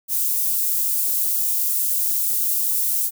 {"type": "high-pass noise", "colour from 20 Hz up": "white", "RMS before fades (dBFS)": -21, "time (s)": [0.08, 3.11], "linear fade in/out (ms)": 50, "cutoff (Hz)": 11000, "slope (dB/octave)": 12, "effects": []}